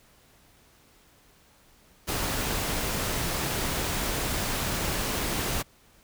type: noise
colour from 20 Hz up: pink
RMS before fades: -29 dBFS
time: 2.07-5.63 s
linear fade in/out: 20 ms
effects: pink hiss -59 dBFS RMS until 6.03 s